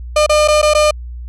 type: tone with dropouts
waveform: 35% pulse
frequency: 604 Hz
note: D5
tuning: 48 cents sharp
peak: -7 dBFS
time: 0.16-0.91 s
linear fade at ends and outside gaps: 5 ms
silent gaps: 0.264-0.294 / 0.477-0.483 / 0.617-0.627 / 0.737-0.748 s
effects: added 60 Hz sine -25 dBFS peak until 1.28 s + resampled to 24000 Hz